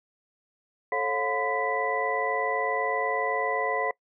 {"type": "tone cluster", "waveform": "sine", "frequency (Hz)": [438.1, 546, 714, 1015, 1977], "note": ["A4", "C#5", "F5", "B5", "B6"], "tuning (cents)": [-7, -26, 38, 47, 1], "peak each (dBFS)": -31, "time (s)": [0.92, 3.91], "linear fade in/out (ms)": 2, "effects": ["noise-tail reverb RT60 0.1 s tail -23 dB re dry"]}